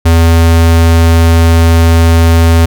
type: tone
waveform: square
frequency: 82.9 Hz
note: E2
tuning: 10 cents sharp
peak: -4 dBFS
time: 0.05-2.66 s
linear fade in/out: 10 ms
effects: none